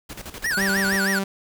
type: noise with tremolo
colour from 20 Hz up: pink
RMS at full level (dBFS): -35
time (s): 0.09-0.97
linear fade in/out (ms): 10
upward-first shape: square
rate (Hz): 12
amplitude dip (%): 70
type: tone with vibrato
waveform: square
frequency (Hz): 1661.2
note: G#6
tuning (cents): 0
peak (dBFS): -22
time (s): 0.44-1.19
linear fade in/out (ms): 5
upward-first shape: sine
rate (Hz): 6.4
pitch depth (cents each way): 250
type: tone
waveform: sawtooth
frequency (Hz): 195.2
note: G3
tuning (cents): -7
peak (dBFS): -19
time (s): 0.57-1.24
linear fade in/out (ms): 5
effects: none